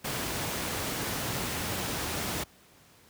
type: noise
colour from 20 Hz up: pink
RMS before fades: -32 dBFS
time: 0.04-2.44 s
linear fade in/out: 10 ms
effects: pink hiss -58 dBFS RMS until 3.09 s + high-pass 80 Hz 12 dB/octave